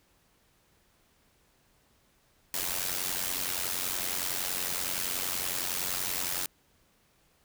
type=noise with amplitude modulation; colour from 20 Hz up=white; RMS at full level=-29 dBFS; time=2.54-6.46 s; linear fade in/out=2 ms; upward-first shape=sine; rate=90.7 Hz; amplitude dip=75%; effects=pink hiss -67 dBFS RMS until 7.44 s